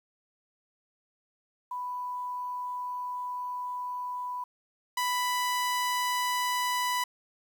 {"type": "tone pair in turn", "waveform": ["sine", "sawtooth"], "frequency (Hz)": [991, 991], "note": ["B5", "B5"], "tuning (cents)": [6, 6], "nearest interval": "unison", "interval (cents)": 0, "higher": "neither", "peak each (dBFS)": [-32, -23], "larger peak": "second", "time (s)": [[1.71, 4.44], [4.97, 7.04]], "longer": "first", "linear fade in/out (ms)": 5, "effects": ["10-bit"]}